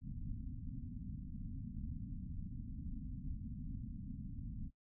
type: low-pass noise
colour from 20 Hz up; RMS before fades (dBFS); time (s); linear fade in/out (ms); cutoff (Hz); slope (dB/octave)
pink; -45; 0.01-4.71; 50; 270; 96
effects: noise-tail reverb RT60 0.1 s tail -18 dB re dry